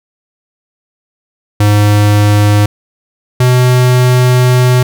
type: tone pair in turn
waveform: square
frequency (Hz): 103.83 / 125.61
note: G#2 / B2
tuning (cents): 0 / +30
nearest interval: minor third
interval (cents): 330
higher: second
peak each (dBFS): -6 / -6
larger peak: neither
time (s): 1.6-2.66 / 3.4-4.83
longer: second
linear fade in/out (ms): 5
effects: none